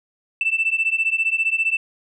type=beating tone pair; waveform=sine; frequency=2652 / 2667 Hz; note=E7 / E7; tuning=+10 / +20 cents; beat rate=15 Hz; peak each=-20 dBFS; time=0.41-1.77 s; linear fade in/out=2 ms; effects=tanh soft clip ceiling -11 dBFS